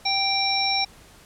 harmonic tone, 784 Hz, G5, in tune, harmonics 1 / 3 / 5 / 7, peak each -26 / -27 / -27 / -24 dBFS, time 0.05-0.85 s, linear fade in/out 10 ms, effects pink hiss -50 dBFS RMS until 1.25 s + low-pass 12000 Hz 12 dB/octave

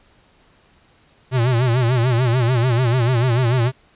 square tone with vibrato, 122.6 Hz, B2, 12 cents flat, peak -15 dBFS, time 1.31-3.72 s, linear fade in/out 50 ms, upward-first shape sine, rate 6.8 Hz, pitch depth 120 cents each way, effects pink hiss -55 dBFS RMS until 3.95 s + resampled to 8000 Hz

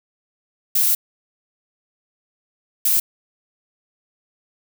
violet noise bursts at uneven times, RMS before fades -17 dBFS, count 2, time 0.75-0.95 / 2.85-3 s, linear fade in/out 5 ms, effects none

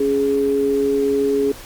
sine tone pair together, 278.1 / 416.7 Hz, C#4 / G#4, +6 / +6 cents, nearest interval perfect fifth, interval 700 cents, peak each -21 / -16 dBFS, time 0-1.52 s, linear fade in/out 5 ms, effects pink hiss -38 dBFS RMS until 1.65 s + Opus 48 kbps

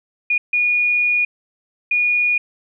sine tone bursts at uneven times, 2446 Hz, D#7, 30 cents flat, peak -14 dBFS, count 3, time 0.3-0.38 / 0.53-1.25 / 1.91-2.38 s, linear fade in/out 5 ms, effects none

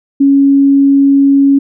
sine tone, 277.2 Hz, C#4, in tune, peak -4 dBFS, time 0.2-1.59 s, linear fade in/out 10 ms, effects none

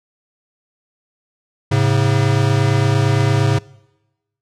square tone pair together, 107.2 / 135.92 Hz, A2 / C#3, -45 / -34 cents, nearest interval major third, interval 411 cents, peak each -16 dBFS, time 1.71-3.59 s, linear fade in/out 10 ms, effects noise-tail reverb RT60 1.0 s tail -23 dB re dry + low-pass 7000 Hz 12 dB/octave

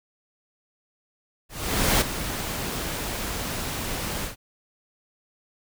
pink noise with ADSR envelope, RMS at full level -19 dBFS, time 1.49-4.36 s, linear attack 520 ms, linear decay 15 ms, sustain -11 dB, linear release 120 ms, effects none

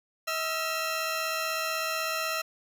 15% pulse tone pair together, 640 / 1356.1 Hz, D#5 / E6, +49 / +49 cents, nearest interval octave + minor second, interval 1300 cents, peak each -25 dBFS, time 0.27-2.42 s, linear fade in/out 10 ms, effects none

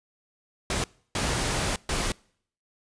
pink noise bursts at uneven times, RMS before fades -27 dBFS, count 3, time 0.7-0.84 / 1.15-1.76 / 1.89-2.12 s, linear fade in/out 2 ms, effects noise-tail reverb RT60 0.6 s tail -25 dB re dry + resampled to 22050 Hz

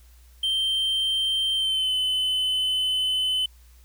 triangle tone with pitch glide, 3136 to 3031 Hz, G7 to F#7, 0 to +41 cents, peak -20 dBFS, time 0.43-3.46 s, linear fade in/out 5 ms, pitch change -59 cents, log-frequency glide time 1.55-1.93 s, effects added 60 Hz sine -49 dBFS peak until 3.84 s + white hiss -60 dBFS RMS until 3.84 s

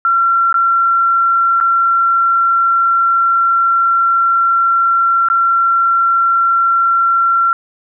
sine tone with dropouts, 1363 Hz, F6, 43 cents flat, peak -9 dBFS, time 0.05-7.53 s, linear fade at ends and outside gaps 1 ms, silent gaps 0.527-0.542 / 1.602-1.61 / 5.286-5.3 s, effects none

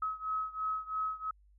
sine beating tone pair, 1279 / 1282 Hz, D#6 / E6, +47 / -49 cents, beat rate 3 Hz, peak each -35 / -37 dBFS, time 0.02-1.31 s, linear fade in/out 5 ms, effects added 50 Hz sine -60 dBFS peak until 1.58 s

